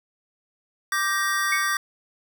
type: chord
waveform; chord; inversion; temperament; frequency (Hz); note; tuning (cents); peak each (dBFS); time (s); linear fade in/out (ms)
square; G minor; second; just; 1176 / 1568 / 1881.6; D6 / G6 / Bb6; +2 / 0 / +16; -27; 0.92-1.77; 2
type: tone with exponential decay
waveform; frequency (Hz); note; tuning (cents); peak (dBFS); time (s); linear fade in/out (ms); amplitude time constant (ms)
sine; 2217; C#7; 0; -19; 1.52-1.73; 5; 45
effects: none